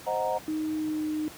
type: chord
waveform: sine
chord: C half-diminished seventh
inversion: none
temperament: equal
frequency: 523.3 / 622.3 / 740 / 932.3 Hz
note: C5 / Eb5 / Gb5 / Bb5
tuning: 0 / 0 / 0 / 0 cents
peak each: -31 dBFS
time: 0.06-0.39 s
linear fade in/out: 20 ms
type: tone with pitch glide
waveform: sine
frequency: 311.1 to 307.2 Hz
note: D#4 to D#4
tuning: 0 to -22 cents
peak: -27 dBFS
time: 0.48-1.28 s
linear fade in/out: 0 ms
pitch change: -22 cents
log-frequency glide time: 0.73-1.06 s
effects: pink hiss -46 dBFS RMS until 1.37 s + high-pass 80 Hz 12 dB/octave